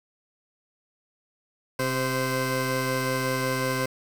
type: tone pair together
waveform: 15% pulse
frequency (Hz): 130.81 / 517.8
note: C3 / C5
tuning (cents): 0 / -18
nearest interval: 2 octaves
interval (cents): 2382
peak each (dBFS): -21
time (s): 1.79-3.86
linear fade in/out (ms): 5
effects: 7-bit